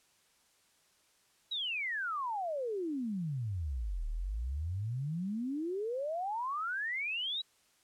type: exponential two-way sweep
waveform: sine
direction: down then up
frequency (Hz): 3951 to 36.3 to 3951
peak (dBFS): -33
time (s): 1.51-7.42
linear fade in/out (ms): 10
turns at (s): 4.07
effects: white hiss -69 dBFS RMS until 7.83 s + low-pass 10000 Hz 12 dB/octave